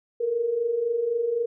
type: tone pair together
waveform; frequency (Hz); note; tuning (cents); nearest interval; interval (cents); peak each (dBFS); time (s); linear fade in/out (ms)
sine; 448.1 / 472; A4 / A#4; +32 / +22; minor second; 90; -30 / -23; 0.2-1.46; 10
effects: none